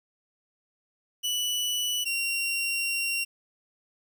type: tone pair in turn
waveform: sawtooth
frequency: 2960 / 2753 Hz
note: F#7 / F7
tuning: 0 / -25 cents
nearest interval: minor second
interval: 125 cents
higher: first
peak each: -23 dBFS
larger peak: neither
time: 1.23-2.05 / 2.05-3.25 s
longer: second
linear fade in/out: 20 ms
effects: 10-bit